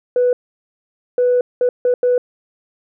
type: tone bursts at uneven times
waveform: sine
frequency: 493.9 Hz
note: B4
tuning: in tune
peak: -10 dBFS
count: 5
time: 0.16-0.33 / 1.18-1.41 / 1.61-1.69 / 1.85-1.94 / 2.03-2.18 s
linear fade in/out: 2 ms
effects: tanh soft clip ceiling -8 dBFS